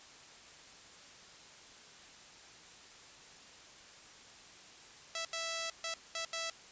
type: tone bursts at uneven times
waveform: 5% pulse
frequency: 659.3 Hz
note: E5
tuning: in tune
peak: -25 dBFS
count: 5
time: 5.15-5.25 / 5.33-5.7 / 5.84-5.94 / 6.15-6.25 / 6.33-6.5 s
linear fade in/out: 2 ms
effects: white hiss -55 dBFS RMS until 6.71 s + resampled to 16000 Hz